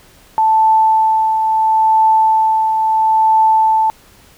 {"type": "tone with tremolo", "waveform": "sine", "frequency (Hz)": 880, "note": "A5", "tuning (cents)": 0, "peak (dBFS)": -7, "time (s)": [0.38, 3.9], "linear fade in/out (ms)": 0, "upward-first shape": "triangle", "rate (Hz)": 0.74, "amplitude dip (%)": 45, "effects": ["pink hiss -46 dBFS RMS until 4.37 s"]}